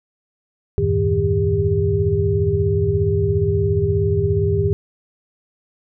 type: tone cluster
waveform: sine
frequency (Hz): 79.2 / 93.9 / 110.9 / 156 / 400.4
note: D#2 / F#2 / A2 / D#3 / G4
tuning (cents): +31 / +26 / +14 / +5 / +37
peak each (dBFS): -26 / -20 / -23 / -23 / -19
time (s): 0.78-4.73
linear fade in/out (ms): 0
effects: none